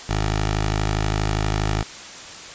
10% pulse tone with notch filter, 52.4 Hz, G#1, 16 cents sharp, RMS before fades -22 dBFS, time 0.09-1.83 s, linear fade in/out 5 ms, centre 230 Hz, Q 1.1, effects white hiss -37 dBFS RMS until 2.54 s + resampled to 16000 Hz

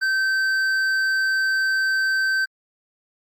triangle tone with hard clipping, 1549 Hz, G6, 21 cents flat, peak -20 dBFS, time 0.01-2.46 s, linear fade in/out 20 ms, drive 10 dB, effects Opus 48 kbps

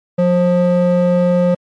triangle ring-modulated tone, 354.7 Hz, F4, 27 cents sharp, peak -5 dBFS, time 0.18-1.55 s, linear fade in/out 10 ms, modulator 176 Hz, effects MP3 48 kbps

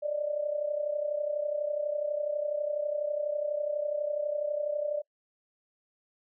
sine tone with amplitude modulation, 592 Hz, D5, 14 cents sharp, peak -25 dBFS, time 0.02-5.02 s, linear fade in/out 20 ms, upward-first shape sine, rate 32.1 Hz, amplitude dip 70%, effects noise-tail reverb RT60 0.1 s tail -25 dB re dry

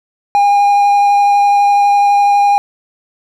triangle tone with vibrato, 811 Hz, G#5, 41 cents flat, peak -5 dBFS, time 0.35-2.58 s, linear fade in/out 0 ms, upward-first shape sine, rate 12 Hz, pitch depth 9 cents each way, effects none

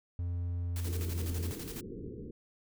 triangle tone with pitch glide, 87.3 to 84.52 Hz, F2 to E2, 0 to +44 cents, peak -30 dBFS, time 0.19-1.51 s, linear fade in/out 0 ms, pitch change -56 cents, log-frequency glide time 0.61-1.37 s
white noise with tremolo, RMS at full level -44 dBFS, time 0.76-1.81 s, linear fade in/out 2 ms, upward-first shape square, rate 12 Hz, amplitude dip 55%
white low-pass noise, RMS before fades -43 dBFS, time 0.85-2.31 s, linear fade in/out 5 ms, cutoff 470 Hz, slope 96 dB/octave
effects none

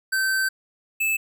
square tone pair in turn, 1546 / 2620 Hz, G6 / E7, -24 / -11 cents, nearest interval major sixth, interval 913 cents, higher second, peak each -21 dBFS, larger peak neither, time 0.12-0.49 / 1-1.17 s, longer first, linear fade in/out 10 ms, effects none

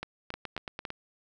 two click trains, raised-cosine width 0.3 ms, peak -20 / -19 dBFS, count 6 / 4, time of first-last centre 0.34-0.904 / 0.03-0.852 s, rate 8.87 / 3.65 Hz, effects none

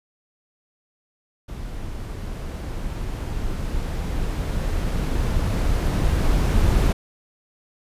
brown noise with level ramp, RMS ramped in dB -32 to -17 dBFS, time 1.48-6.93 s, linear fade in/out 10 ms, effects resampled to 32000 Hz

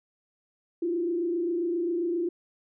sine tone with frequency modulation, 343.7 Hz, F4, 28 cents flat, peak -25 dBFS, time 0.82-2.29 s, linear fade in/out 5 ms, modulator 27.5 Hz, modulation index 0.67, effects none

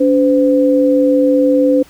sine tone pair together, 285.3 / 511.1 Hz, C#4 / C5, +50 / -41 cents, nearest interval minor seventh, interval 1009 cents, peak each -11 dBFS, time 0-1.83 s, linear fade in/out 10 ms, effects pink hiss -45 dBFS RMS until 1.89 s

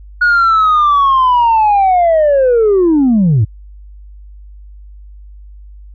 sine linear sweep, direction down, 1458 to 96 Hz, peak -5 dBFS, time 0.21-3.45 s, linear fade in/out 10 ms, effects tanh soft clip ceiling -5 dBFS + added 50 Hz sine -32 dBFS peak until 5.94 s

